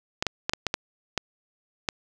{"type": "clicks", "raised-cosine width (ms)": 0.2, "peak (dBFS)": -7, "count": 8, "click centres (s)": [0.225, 0.267, 0.495, 0.535, 0.667, 0.741, 1.177, 1.888], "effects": []}